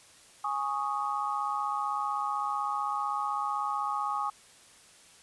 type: chord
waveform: sine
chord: Ab suspended fourth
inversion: none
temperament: equal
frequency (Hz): 830.6 / 1108.7 / 1244.5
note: Ab5 / Db6 / Eb6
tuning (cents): 0 / 0 / 0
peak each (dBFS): -33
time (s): 0.44-4.3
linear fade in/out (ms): 5
effects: white hiss -56 dBFS RMS until 5.22 s + resampled to 24000 Hz